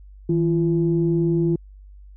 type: tone pair together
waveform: sine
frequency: 161.12 / 341.4 Hz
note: E3 / F4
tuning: -39 / -39 cents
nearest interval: octave + minor second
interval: 1300 cents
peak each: -19 dBFS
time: 0.29-1.56 s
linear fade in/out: 5 ms
effects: tanh soft clip ceiling -9 dBFS + added 49 Hz sine -41 dBFS peak until 2.16 s